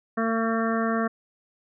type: harmonic tone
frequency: 226.1 Hz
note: A3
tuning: 47 cents sharp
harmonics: 1 / 2 / 3 / 5 / 6 / 7 / 8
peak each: -25 / -30 / -30 / -31 / -33 / -36 / -35 dBFS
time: 0.17-1.08 s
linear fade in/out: 10 ms
effects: none